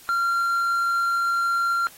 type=tone; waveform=triangle; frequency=1379 Hz; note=F6; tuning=22 cents flat; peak=-18 dBFS; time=0.09-1.87 s; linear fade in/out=0 ms; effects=white hiss -48 dBFS RMS until 1.97 s + AAC 48 kbps